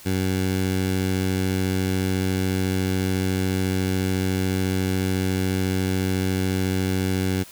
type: tone with notch filter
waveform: 15% pulse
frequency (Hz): 94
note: F#2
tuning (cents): +28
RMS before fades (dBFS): -23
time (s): 0.05-7.44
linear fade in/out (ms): 20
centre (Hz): 1000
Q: 1.7
effects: white hiss -45 dBFS RMS until 7.51 s